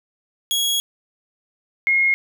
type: tone pair in turn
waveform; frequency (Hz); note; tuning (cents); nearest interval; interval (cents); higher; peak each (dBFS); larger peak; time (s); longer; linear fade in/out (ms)
sawtooth / sine; 3322 / 2151; G#7 / C7; 0 / +47; minor sixth; 753; first; -15 / -14; second; 0.51-0.8 / 1.87-2.14; first; 0
effects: none